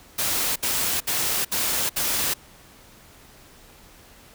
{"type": "noise bursts", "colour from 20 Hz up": "white", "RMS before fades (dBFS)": -24, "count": 5, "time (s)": [0.18, 2.34], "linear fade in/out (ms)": 10, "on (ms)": 380, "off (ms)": 65, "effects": ["pink hiss -50 dBFS RMS until 4.34 s"]}